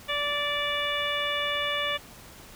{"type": "harmonic tone with a mistuned harmonic", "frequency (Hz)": 581, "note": "D5", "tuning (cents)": -19, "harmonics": [1, 2, 3, 4, 5, 6], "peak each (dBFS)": [-33, -33, -33, -33, -33, -33], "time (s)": [0.08, 1.98], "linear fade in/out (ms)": 20, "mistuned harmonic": 3, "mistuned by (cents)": 18, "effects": ["pink hiss -48 dBFS RMS until 2.55 s"]}